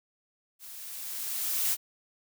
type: noise with level ramp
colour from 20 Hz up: blue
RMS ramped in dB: -46 to -26 dBFS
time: 0.59-1.77 s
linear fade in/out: 50 ms
effects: none